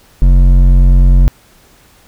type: tone with hard clipping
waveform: sine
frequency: 45.03 Hz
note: F#1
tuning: 46 cents flat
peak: -5 dBFS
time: 0.22-1.28 s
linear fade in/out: 0 ms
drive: 9 dB
effects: pink hiss -46 dBFS RMS until 2.07 s